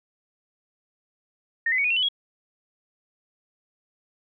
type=tone with pitch steps; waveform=sine; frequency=1838 / 2028 / 2237 / 2468 / 2722 / 3003 / 3313 Hz; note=A#6 / B6 / C#7 / D#7 / F7 / F#7 / G#7; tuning=-25 / +45 / +15 / -15 / -45 / +25 / -5 cents; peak=-20 dBFS; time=1.66-2.087 s; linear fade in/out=5 ms; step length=61 ms; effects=none